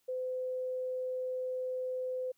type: tone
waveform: sine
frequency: 510 Hz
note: C5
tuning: 44 cents flat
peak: -33 dBFS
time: 0.08-2.32 s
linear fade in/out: 10 ms
effects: white hiss -75 dBFS RMS until 2.37 s